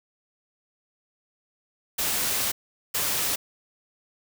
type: noise bursts at uneven times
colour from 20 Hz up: white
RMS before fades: -26 dBFS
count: 2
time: 1.98-2.52 / 2.94-3.36 s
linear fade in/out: 10 ms
effects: none